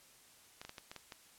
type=clicks; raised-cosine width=0.2 ms; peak=-29 dBFS; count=7; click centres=0.615 / 0.65 / 0.694 / 0.782 / 0.915 / 0.963 / 1.122 s; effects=white hiss -62 dBFS RMS until 1.38 s + low-pass 12000 Hz 12 dB/octave